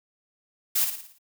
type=noise with echo; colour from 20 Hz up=blue; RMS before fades=-23 dBFS; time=0.75-0.85 s; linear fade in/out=10 ms; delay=56 ms; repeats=6; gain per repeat=-6 dB; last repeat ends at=1.186 s; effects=none